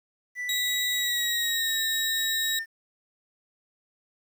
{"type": "tone with pitch glide", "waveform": "triangle", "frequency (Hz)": [1975.5, 1801.1], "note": ["B6", "A6"], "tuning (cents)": [0, 40], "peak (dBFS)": -28, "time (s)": [0.35, 2.66], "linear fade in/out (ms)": 50, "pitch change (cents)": -160, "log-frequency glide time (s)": [0.95, 1.76]}
{"type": "tone", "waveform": "sawtooth", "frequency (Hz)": 3824, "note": "A#7", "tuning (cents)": 43, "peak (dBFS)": -23, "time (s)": [0.49, 2.59], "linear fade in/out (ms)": 2}
{"effects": ["10-bit"]}